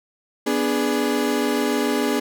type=chord; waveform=35% pulse; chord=G# diminished; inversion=first; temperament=equal with one note detuned; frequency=246.9 / 293.7 / 416.5 Hz; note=B3 / D4 / G#4; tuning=0 / 0 / +5 cents; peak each=-22 dBFS; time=0.46-2.2 s; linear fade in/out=10 ms; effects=none